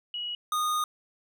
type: tone pair in turn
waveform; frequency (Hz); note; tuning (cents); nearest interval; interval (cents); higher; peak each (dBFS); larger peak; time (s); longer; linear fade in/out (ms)
sine / square; 2912 / 1231.4; F#7 / D#6; -28 / -18; octave + minor third; 1490; first; -31 / -26; second; 0.14-0.35 / 0.52-0.84; second; 2
effects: none